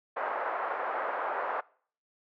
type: band-pass noise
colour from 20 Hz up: pink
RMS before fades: -33 dBFS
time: 0.16-1.61 s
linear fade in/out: 10 ms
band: 560 to 1500 Hz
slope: 24 dB/octave
effects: noise-tail reverb RT60 0.5 s tail -23 dB re dry